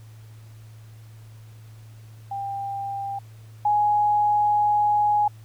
sine tone pair in turn, 794 / 833.1 Hz, G5 / G#5, +22 / +5 cents, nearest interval minor second, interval 83 cents, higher second, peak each -27 / -17 dBFS, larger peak second, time 2.31-3.19 / 3.65-5.28 s, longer second, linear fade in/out 5 ms, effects added 110 Hz sine -42 dBFS peak until 5.44 s + pink hiss -57 dBFS RMS until 5.44 s

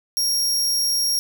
sawtooth tone, 5588 Hz, F8, in tune, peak -16 dBFS, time 0.17-1.19 s, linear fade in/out 0 ms, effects none

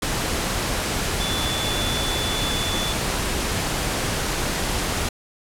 sine tone in noise, 3470 Hz, A7, 25 cents flat, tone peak -27 dBFS, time 1.2-2.93 s, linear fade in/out 5 ms, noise pink, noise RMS -24 dBFS, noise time 0.02-5.09 s, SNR -6 dB, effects low-pass 11000 Hz 12 dB/octave

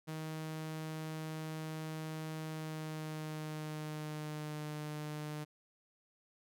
sawtooth tone with pitch glide, 157.4 to 151.08 Hz, D#3 to D3, +20 to +49 cents, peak -36 dBFS, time 0.07-5.45 s, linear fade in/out 20 ms, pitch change -71 cents, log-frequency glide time 2.46-4.7 s, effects none

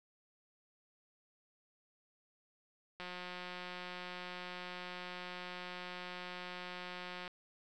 click train, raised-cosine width 0.3 ms, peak -29 dBFS, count 771, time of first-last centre 3-7.278 s, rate 180 Hz, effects none

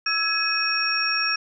sine tone cluster, 1323 / 1675 / 2540 / 5540 Hz, E6 / G#6 / D#7 / F8, +6 / +14 / +35 / -15 cents, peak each -28 / -28 / -26 / -24 dBFS, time 0.06-1.36 s, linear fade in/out 5 ms, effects none

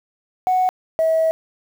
sine tone pair in turn, 740 / 644.9 Hz, F#5 / E5, 0 / -38 cents, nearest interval major second, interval 238 cents, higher first, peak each -13 dBFS, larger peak neither, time 0.47-0.69 / 0.99-1.31 s, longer second, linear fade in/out 0 ms, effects tanh soft clip ceiling -10 dBFS + 7-bit

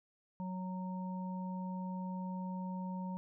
harmonic tone, 185 Hz, F#3, in tune, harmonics 1 / 3 / 5, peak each -38 / -52 / -46 dBFS, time 0.4-3.17 s, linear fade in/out 0 ms, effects none

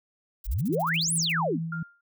violet noise bursts, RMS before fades -42 dBFS, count 13, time 0.44-1.322 s, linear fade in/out 5 ms, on 30 ms, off 41 ms
sine exponential two-way sweep, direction up then down, 36.71 to 11260 to 184.6 Hz, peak -24 dBFS, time 0.45-1.6 s, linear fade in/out 50 ms, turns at 1.14 s
sine tone with tremolo, 164 Hz, E3, 9 cents flat, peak -27 dBFS, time 0.69-1.83 s, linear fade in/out 5 ms, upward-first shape triangle, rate 4.6 Hz, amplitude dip 55%
sine tone with exponential decay, 1400 Hz, F6, 4 cents sharp, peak -29 dBFS, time 1.72-2.01 s, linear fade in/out 5 ms, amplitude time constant 63 ms
effects none

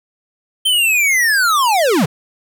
square linear sweep, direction down, 3136 to 123.2 Hz, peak -12 dBFS, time 0.65-2.06 s, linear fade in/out 10 ms, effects none

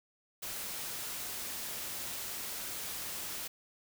white noise, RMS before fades -40 dBFS, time 0.42-3.48 s, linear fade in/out 10 ms, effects none

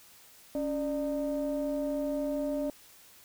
triangle ring-modulated tone, 158.2 Hz, D#3, 29 cents sharp, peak -24 dBFS, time 0.55-2.7 s, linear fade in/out 2 ms, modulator 438 Hz, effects white hiss -56 dBFS RMS until 3.24 s

